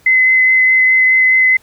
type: tone with vibrato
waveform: sine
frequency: 2041 Hz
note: C7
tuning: 44 cents flat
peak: -7 dBFS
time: 0.06-1.57 s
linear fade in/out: 5 ms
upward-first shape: sine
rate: 4.8 Hz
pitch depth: 10 cents each way
effects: pink hiss -50 dBFS RMS until 1.62 s